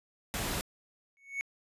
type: noise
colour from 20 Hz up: pink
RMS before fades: -34 dBFS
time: 0.34-0.61 s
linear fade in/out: 0 ms
type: tone with exponential growth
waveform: triangle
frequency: 2217 Hz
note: C#7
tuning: in tune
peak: -27 dBFS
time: 1.17-1.41 s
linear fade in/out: 0 ms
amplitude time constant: 52 ms
effects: resampled to 32000 Hz